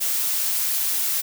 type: noise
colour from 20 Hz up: blue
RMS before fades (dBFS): -23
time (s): 0-1.22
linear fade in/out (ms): 20
effects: none